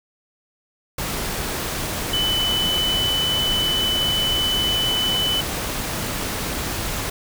sine tone in noise, 3000 Hz, F#7, 23 cents sharp, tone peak -19 dBFS, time 2.13-5.41 s, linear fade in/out 5 ms, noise pink, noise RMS -26 dBFS, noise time 0.98-7.1 s, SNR +4 dB, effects none

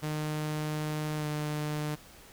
sawtooth tone with pitch glide, 152.7 to 150.51 Hz, D#3 to D3, -32 to +43 cents, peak -27 dBFS, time 0.02-1.96 s, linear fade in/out 20 ms, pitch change -25 cents, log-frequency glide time 1.17-1.25 s, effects pink hiss -53 dBFS RMS until 2.32 s

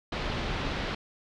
pink low-pass noise, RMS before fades -32 dBFS, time 0.12-0.95 s, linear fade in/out 5 ms, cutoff 4200 Hz, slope 24 dB/octave, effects none

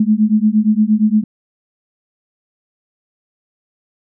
sine beating tone pair, 210 / 218.6 Hz, G#3 / A3, +19 / -11 cents, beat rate 8.6 Hz, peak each -13 dBFS, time 0-1.24 s, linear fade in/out 5 ms, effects none

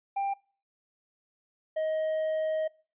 triangle tone pair in turn, 792 / 628.8 Hz, G5 / D#5, +18 / +18 cents, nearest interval major third, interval 400 cents, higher first, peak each -25 dBFS, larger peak neither, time 0.16-0.34 / 1.76-2.68 s, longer second, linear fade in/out 10 ms, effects noise-tail reverb RT60 0.4 s tail -24 dB re dry + resampled to 8000 Hz

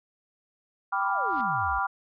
sine chord, G dominant seventh, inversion none, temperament equal, 784 / 987.8 / 1174.7 / 1396.9 Hz, G5 / B5 / D6 / F6, 0 / 0 / 0 / 0 cents, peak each -30 dBFS, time 0.92-1.87 s, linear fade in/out 10 ms
sine exponential sweep, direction down, 1318.5 to 51 Hz, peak -35 dBFS, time 1-1.79 s, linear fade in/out 5 ms
pink noise with exponential growth, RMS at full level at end -44 dBFS, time 1.17-1.41 s, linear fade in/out 0 ms, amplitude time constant 52 ms
effects resampled to 11025 Hz

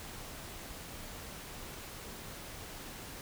silence, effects pink hiss -46 dBFS RMS until 3.21 s

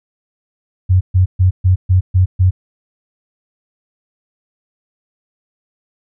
sine tone bursts, 92.5 Hz, F#2, in tune, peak -7 dBFS, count 7, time 0.89-2.51 s, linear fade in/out 20 ms, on 120 ms, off 130 ms, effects none

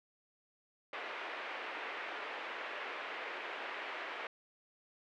white band-pass noise, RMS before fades -43 dBFS, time 0.93-4.27 s, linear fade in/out 2 ms, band 360 to 2500 Hz, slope 24 dB/octave, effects none

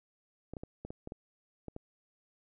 clicks, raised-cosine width 2 ms, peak -28 dBFS, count 9, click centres 0.536 / 0.568 / 0.635 / 0.85 / 0.905 / 1.074 / 1.121 / 1.683 / 1.764 s, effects none

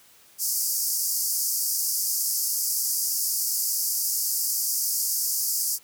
white band-pass noise, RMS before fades -26 dBFS, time 0.38-5.79 s, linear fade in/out 50 ms, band 4700 to 16000 Hz, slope 96 dB/octave, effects white hiss -55 dBFS RMS until 5.83 s + high-pass 60 Hz 12 dB/octave

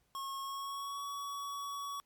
square tone with pitch glide, 1089 to 1127.4 Hz, C#6 to C#6, -31 to +29 cents, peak -39 dBFS, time 0.15-2 s, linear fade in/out 0 ms, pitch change +60 cents, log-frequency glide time 0.42-1.04 s, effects pink hiss -75 dBFS RMS until 2.05 s + MP3 96 kbps

